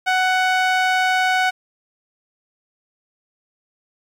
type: tone with band-pass filter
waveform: sawtooth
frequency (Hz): 744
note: F#5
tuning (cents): +9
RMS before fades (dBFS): -18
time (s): 0.06-1.51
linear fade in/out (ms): 20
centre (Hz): 1600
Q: 0.79
effects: 8-bit